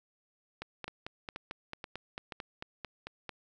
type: two click trains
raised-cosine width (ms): 0.3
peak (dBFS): -24 / -23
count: 4 / 13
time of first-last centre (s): 0.88-2.322 / 0.62-3.293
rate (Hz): 2.08 / 4.49
effects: none